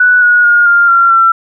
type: tone with pitch steps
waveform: sine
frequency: 1480 / 1452.9 / 1426.3 / 1400.2 / 1374.5 / 1349.3 Hz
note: F#6 / F#6 / F6 / F6 / F6 / E6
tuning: 0 / -32 / +36 / +4 / -28 / +40 cents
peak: -4 dBFS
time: 0-1.32 s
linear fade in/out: 5 ms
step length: 220 ms
effects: none